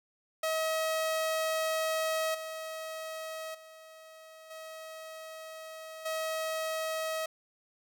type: tone with level steps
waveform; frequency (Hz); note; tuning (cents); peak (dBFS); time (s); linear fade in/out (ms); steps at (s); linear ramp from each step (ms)
sawtooth; 638; D#5; +43; -25 / -34 / -46 / -39 / -28; 0.43-7.26; 5; 2.34 / 3.54 / 4.5 / 6.05; 10
effects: none